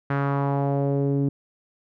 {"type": "tone with low-pass filter sweep", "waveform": "sawtooth", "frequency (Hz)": 140, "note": "C#3", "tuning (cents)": 18, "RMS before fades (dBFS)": -23, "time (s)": [0.1, 1.29], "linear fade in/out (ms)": 5, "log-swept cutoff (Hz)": [1600, 310], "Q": 2.2, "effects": []}